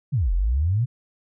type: exponential two-way sweep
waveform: sine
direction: down then up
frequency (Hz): 159.4 to 40.72 to 129.6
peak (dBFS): -18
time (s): 0.12-0.86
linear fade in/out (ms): 20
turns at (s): 0.33
effects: none